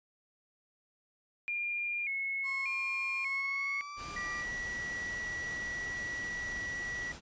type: tone with vibrato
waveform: sine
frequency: 2292 Hz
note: D7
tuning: 43 cents flat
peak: -32 dBFS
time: 1.48-3.81 s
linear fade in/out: 0 ms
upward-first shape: square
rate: 0.85 Hz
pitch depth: 83 cents each way
type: tone with pitch glide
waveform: 35% pulse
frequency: 1075 to 1185.9 Hz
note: C6 to D6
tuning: +47 to +16 cents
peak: -40 dBFS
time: 2.43-4.45 s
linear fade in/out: 50 ms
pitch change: +169 cents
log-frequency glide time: 3.22-4.08 s
type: noise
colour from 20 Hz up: pink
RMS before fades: -46 dBFS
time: 3.96-7.21 s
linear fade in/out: 50 ms
type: tone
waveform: triangle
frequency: 1940 Hz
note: B6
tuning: 31 cents flat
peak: -34 dBFS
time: 4.16-7.12 s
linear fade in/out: 5 ms
effects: resampled to 16000 Hz